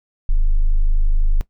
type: tone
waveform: sine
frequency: 25.96 Hz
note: G#0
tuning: in tune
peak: -9 dBFS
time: 0.29-1.41 s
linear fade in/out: 0 ms
effects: noise-tail reverb RT60 0.1 s tail -19 dB re dry + tanh soft clip ceiling -9 dBFS